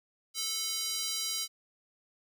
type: tone with high-pass filter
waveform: square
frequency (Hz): 438.5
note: A4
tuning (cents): -6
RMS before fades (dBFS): -34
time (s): 0.34-1.48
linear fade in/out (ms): 50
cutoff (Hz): 4500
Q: 1.7
effects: none